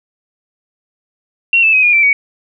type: tone with pitch steps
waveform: sine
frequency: 2737 / 2632 / 2530 / 2433 / 2339 / 2249 Hz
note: F7 / E7 / D#7 / D#7 / D7 / C#7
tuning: -36 / -3 / +28 / -39 / -8 / +24 cents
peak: -7 dBFS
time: 1.53-2.13 s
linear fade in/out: 2 ms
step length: 100 ms
effects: none